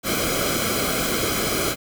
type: noise with comb filter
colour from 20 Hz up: pink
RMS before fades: -23 dBFS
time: 0.03-1.76 s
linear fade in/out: 50 ms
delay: 1.1 ms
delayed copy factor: -0.75
effects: none